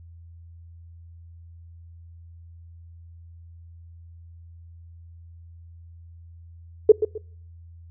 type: tone with echo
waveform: sine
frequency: 430.9 Hz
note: A4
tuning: 36 cents flat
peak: -6 dBFS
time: 6.89-6.92 s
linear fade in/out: 5 ms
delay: 130 ms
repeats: 2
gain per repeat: -11 dB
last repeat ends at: 7.18 s
effects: noise-tail reverb RT60 0.6 s tail -26 dB re dry + added 84 Hz sine -43 dBFS peak until 7.9 s